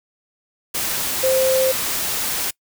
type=tone in noise; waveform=sine; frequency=523.3 Hz; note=C5; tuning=in tune; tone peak=-15 dBFS; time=1.23-1.72 s; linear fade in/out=10 ms; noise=white; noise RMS=-23 dBFS; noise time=0.74-2.51 s; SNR=+5 dB; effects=noise-tail reverb RT60 0.1 s tail -24 dB re dry